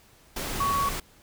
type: tone in noise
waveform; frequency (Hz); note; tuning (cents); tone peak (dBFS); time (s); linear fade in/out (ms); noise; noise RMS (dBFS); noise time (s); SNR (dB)
sine; 1120; C#6; +18; -23; 0.6-0.89; 5; pink; -32; 0.36-1; +6
effects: pink hiss -57 dBFS RMS until 1.22 s